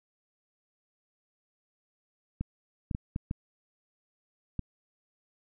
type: clicks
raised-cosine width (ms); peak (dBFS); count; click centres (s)
5; -19; 6; 2.41 / 2.912 / 2.949 / 3.161 / 3.311 / 4.593
effects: none